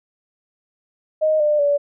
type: tone with pitch steps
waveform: sine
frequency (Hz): 622.3 / 598.3 / 575.3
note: D#5 / D5 / D5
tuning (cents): 0 / +32 / -36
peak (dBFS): -14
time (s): 1.21-1.78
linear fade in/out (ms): 20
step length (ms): 190
effects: none